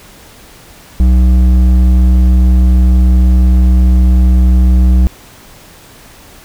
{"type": "tone with hard clipping", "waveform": "sine", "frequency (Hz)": 62.4, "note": "B1", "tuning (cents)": 19, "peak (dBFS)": -6, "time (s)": [1, 5.07], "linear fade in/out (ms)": 0, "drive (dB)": 8, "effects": ["pink hiss -38 dBFS RMS until 6.44 s"]}